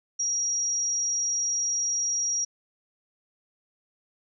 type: tone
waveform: sine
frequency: 5690 Hz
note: F8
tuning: 31 cents sharp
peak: -24 dBFS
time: 0.19-2.45 s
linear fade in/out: 10 ms
effects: none